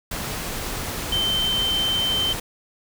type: tone in noise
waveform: sine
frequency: 3100 Hz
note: G7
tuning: 20 cents flat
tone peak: -20 dBFS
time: 1.12-2.33 s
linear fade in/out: 5 ms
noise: pink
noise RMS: -29 dBFS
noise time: 0.11-2.4 s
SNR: +6 dB
effects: none